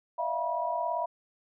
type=tone cluster; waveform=sine; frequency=609 / 666 / 704 / 969 Hz; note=D#5 / E5 / F5 / B5; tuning=-37 / +18 / +14 / -33 cents; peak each=-38 / -33 / -35 / -31 dBFS; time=0.18-1.06 s; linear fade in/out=10 ms; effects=none